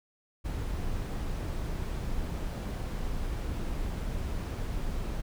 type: noise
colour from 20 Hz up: brown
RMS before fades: -33 dBFS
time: 0.44-5.22 s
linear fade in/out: 20 ms
effects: none